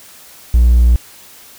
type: tone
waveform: triangle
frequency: 59.6 Hz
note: A#1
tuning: 39 cents sharp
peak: -3 dBFS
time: 0.54-0.96 s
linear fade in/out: 0 ms
effects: tanh soft clip ceiling 0 dBFS + white hiss -40 dBFS RMS until 1.58 s

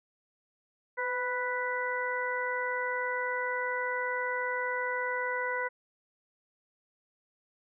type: harmonic tone with a mistuned harmonic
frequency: 493.9 Hz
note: B4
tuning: in tune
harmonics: 1 / 2 / 3 / 4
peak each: -35 / -35 / -35 / -35 dBFS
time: 0.97-5.69 s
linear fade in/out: 20 ms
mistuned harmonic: 1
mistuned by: +30 cents
effects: none

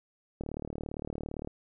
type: click train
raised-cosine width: 2 ms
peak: -23 dBFS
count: 41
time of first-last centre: 0.41-1.474 s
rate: 37.6 Hz
effects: none

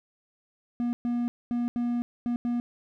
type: tone bursts at uneven times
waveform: triangle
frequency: 240 Hz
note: B3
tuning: 49 cents flat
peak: -23 dBFS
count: 6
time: 0.8-0.93 / 1.05-1.28 / 1.51-1.68 / 1.76-2.02 / 2.26-2.36 / 2.45-2.6 s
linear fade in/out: 0 ms
effects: none

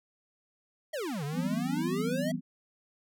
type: exponential two-way sweep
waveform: square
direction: down then up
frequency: 665 to 138.59 to 665 Hz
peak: -33 dBFS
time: 0.93-2.32 s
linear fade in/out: 10 ms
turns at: 1.24 s
type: chord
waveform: sine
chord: C major seventh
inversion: first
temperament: equal with one note detuned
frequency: 164.81 / 191.08 / 246.9 / 261.6 Hz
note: E3 / G3 / B3 / C4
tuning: 0 / -44 / 0 / 0 cents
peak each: -35 / -36 / -33 / -38 dBFS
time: 1.32-2.41 s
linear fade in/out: 50 ms
effects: none

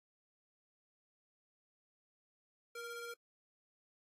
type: ring-modulated tone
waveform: 40% pulse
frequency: 932.3 Hz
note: A#5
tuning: in tune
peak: -40 dBFS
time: 2.75-3.14 s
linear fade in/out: 5 ms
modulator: 458 Hz
effects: AAC 48 kbps

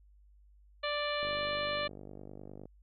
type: harmonic tone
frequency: 588 Hz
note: D5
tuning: 2 cents sharp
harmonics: 1 / 2 / 3 / 4 / 5 / 6 / 7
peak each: -35 / -38 / -40 / -41 / -42 / -43 / -43 dBFS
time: 0.83-1.88 s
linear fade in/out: 10 ms
type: click train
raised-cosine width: 2 ms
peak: -33 dBFS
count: 72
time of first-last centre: 1.23-2.656 s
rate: 49.8 Hz
effects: added 50 Hz sine -58 dBFS peak until 2.82 s

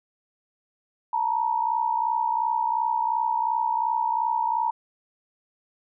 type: tone pair together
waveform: sine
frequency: 887 / 949.8 Hz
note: A5 / A#5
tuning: +14 / +32 cents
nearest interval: minor second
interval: 118 cents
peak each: -25 / -24 dBFS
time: 1.13-4.71 s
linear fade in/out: 5 ms
effects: none

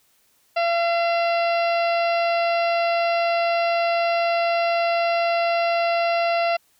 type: harmonic tone with a mistuned harmonic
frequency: 681 Hz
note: F5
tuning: 44 cents flat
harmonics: 1 / 2 / 3 / 4 / 5 / 6 / 7 / 8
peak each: -19 / -29 / -31 / -29 / -42 / -38 / -37 / -47 dBFS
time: 0.56-6.57 s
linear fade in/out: 10 ms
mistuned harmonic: 8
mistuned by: -15 cents
effects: white hiss -62 dBFS RMS until 6.79 s

